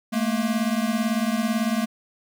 square beating tone pair, 215.2 / 233.2 Hz, A3 / A#3, -38 / +1 cents, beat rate 18 Hz, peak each -25 dBFS, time 0.12-1.86 s, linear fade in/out 20 ms, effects none

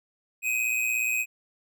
square tone with amplitude modulation, 2516 Hz, D#7, 19 cents sharp, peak -22 dBFS, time 0.42-1.26 s, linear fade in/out 50 ms, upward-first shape sine, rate 117 Hz, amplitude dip 65%, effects none

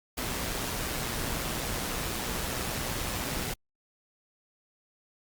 pink noise with amplitude modulation, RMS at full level -31 dBFS, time 0.17-3.54 s, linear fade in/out 10 ms, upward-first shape sine, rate 121 Hz, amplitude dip 40%, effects Opus 48 kbps

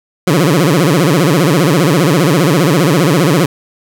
20% pulse tone with vibrato, 160 Hz, D#3, 49 cents sharp, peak -3 dBFS, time 0.27-3.46 s, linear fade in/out 5 ms, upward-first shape sine, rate 15 Hz, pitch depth 260 cents each way, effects none

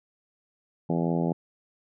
harmonic tone, 84 Hz, E2, 33 cents sharp, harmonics 2 / 3 / 4 / 5 / 6 / 7 / 8 / 9 / 10, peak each -26 / -30 / -32 / -34 / -36 / -37 / -38 / -39 / -40 dBFS, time 0.89-1.33 s, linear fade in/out 10 ms, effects none

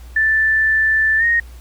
sine tone with pitch glide, 1763 to 1863.5 Hz, A6 to A#6, +3 to -1 cents, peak -12 dBFS, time 0.16-1.4 s, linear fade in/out 5 ms, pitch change +96 cents, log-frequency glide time 1.18-1.24 s, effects added 60 Hz sine -34 dBFS peak until 1.6 s + pink hiss -48 dBFS RMS until 1.6 s

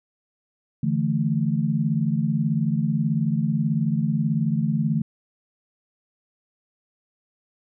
sine chord, D suspended second, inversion none, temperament just, 146.83 / 165.19 / 220.2 Hz, D3 / E3 / A3, 0 / +4 / +2 cents, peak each -24 dBFS, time 0.83-5.02 s, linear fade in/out 5 ms, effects none

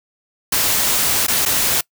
white noise with dropouts, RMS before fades -17 dBFS, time 0.52-1.81 s, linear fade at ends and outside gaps 5 ms, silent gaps 1.267-1.281 / 1.453-1.459 s, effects noise-tail reverb RT60 0.1 s tail -24 dB re dry

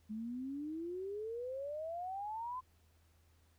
sine exponential sweep, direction up, 210 to 1039 Hz, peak -39 dBFS, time 0.09-2.61 s, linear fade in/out 20 ms, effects added 81 Hz sine -67 dBFS peak until 3.58 s + pink hiss -74 dBFS RMS until 3.58 s

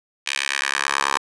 10% pulse tone with high-pass filter sweep, 69.3 Hz, C#2, in tune, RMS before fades -23 dBFS, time 0.26-1.18 s, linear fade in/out 10 ms, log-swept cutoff 2500 to 1000 Hz, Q 1.8, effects resampled to 22050 Hz + 7-bit

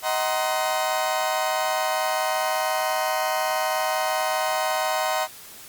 35% pulse chord, C half-diminished seventh, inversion first, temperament just, 627.9 / 753.5 / 941.9 / 1046.5 Hz, Eb5 / Gb5 / Bb5 / C6, +16 / +31 / +18 / 0 cents, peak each -25 / -25 / -28 / -28 dBFS, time 0.02-5.28 s, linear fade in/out 50 ms, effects white hiss -43 dBFS RMS until 5.68 s + Opus 48 kbps

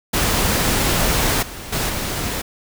pink noise with level steps, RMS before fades -18 / -33 / -21 / -24 dBFS, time 0.13-2.42 s, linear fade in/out 10 ms, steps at 1.42 / 1.72 / 1.89 s, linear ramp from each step 10 ms, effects none

